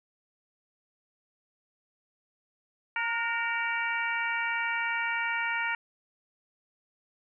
harmonic tone with a mistuned harmonic, 461.5 Hz, A#4, 17 cents flat, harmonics 2 / 3 / 4 / 5 / 6, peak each -34 / -33 / -33 / -33 / -39 dBFS, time 2.96-5.75 s, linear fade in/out 2 ms, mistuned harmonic 3, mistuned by +51 cents, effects none

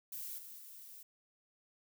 violet noise with level steps, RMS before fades -44 / -51 / -53 dBFS, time 0.12-1.03 s, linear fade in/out 5 ms, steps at 0.37 / 0.57 s, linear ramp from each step 20 ms, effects none

